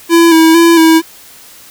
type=tone with vibrato; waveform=square; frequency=329.6 Hz; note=E4; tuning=in tune; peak=-4 dBFS; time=0.09-1.02 s; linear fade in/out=50 ms; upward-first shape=square; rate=2.2 Hz; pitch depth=33 cents each way; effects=white hiss -37 dBFS RMS until 1.7 s